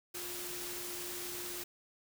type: tone in noise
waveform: sine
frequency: 353.8 Hz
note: F4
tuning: 23 cents sharp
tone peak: -47 dBFS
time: 0.14-1.64 s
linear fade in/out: 10 ms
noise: white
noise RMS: -42 dBFS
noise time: 0.14-1.64 s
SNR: -8 dB
effects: none